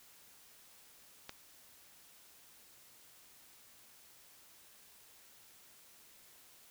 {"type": "click", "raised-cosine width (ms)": 0.2, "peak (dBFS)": -26, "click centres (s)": 1.294, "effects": ["white hiss -61 dBFS RMS until 6.7 s"]}